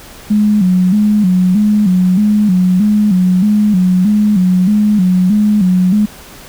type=tone with vibrato; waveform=sine; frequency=196 Hz; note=G3; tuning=in tune; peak=-7 dBFS; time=0.3-6.06 s; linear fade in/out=10 ms; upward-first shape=square; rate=1.6 Hz; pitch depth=120 cents each way; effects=pink hiss -35 dBFS RMS until 6.48 s